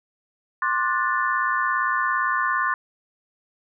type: chord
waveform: sine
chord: D dominant seventh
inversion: third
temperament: just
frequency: 1057.2 / 1174.7 / 1468.3 / 1762 Hz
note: C6 / D6 / F#6 / A6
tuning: +18 / 0 / -14 / +2 cents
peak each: -24 / -27 / -27 / -25 dBFS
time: 0.62-2.74 s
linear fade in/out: 2 ms
effects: none